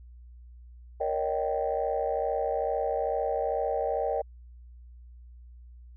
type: chord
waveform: sine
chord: Eb dominant seventh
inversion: second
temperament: just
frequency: 466.7 / 560 / 622.3 / 777.8 Hz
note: Bb4 / Db5 / Eb5 / G5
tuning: +2 / +18 / 0 / -14 cents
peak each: -31 dBFS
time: 1-4.22 s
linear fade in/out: 10 ms
effects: tanh soft clip ceiling -17 dBFS + added 60 Hz sine -46 dBFS peak until 5.96 s